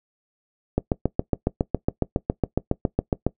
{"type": "click train", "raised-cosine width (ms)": 2, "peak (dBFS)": -6, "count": 19, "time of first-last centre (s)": [0.78, 3.266], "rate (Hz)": 7.24, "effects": ["noise-tail reverb RT60 0.1 s tail -20 dB re dry"]}